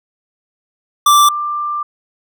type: tone pair in turn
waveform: square / sine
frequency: 1173 / 1185.9 Hz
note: D6 / D6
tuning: -2 / +16 cents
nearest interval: unison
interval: 18 cents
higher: second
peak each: -7 / -17 dBFS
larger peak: first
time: 1.06-1.29 / 1.29-1.83 s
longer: second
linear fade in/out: 5 ms
effects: none